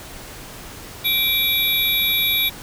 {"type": "tone cluster", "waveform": "sine", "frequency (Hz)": [2343, 3464, 3792, 11740], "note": ["D7", "A7", "A#7", "F#9"], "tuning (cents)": [-5, -28, 29, -15], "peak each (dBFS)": -22, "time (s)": [1.04, 2.5], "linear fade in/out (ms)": 20, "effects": ["pink hiss -37 dBFS RMS until 2.62 s"]}